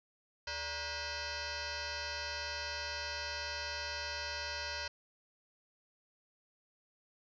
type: tone with frequency modulation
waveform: sine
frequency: 1601 Hz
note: G6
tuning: 36 cents sharp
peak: -37 dBFS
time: 0.47-4.88 s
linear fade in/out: 5 ms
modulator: 509 Hz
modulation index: 7.3
effects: none